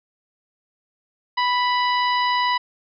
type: harmonic tone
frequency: 987.8 Hz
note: B5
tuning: in tune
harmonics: 1 / 2 / 3 / 4 / 5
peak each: -19 / -25 / -29 / -31 / -33 dBFS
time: 1.37-2.58 s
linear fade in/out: 10 ms
effects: none